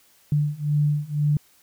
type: beating tone pair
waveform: sine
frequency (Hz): 146.83 / 148.83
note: D3 / D3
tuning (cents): 0 / +23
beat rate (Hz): 2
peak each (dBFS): -23 / -22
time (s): 0.32-1.37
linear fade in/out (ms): 2
effects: white hiss -58 dBFS RMS until 1.62 s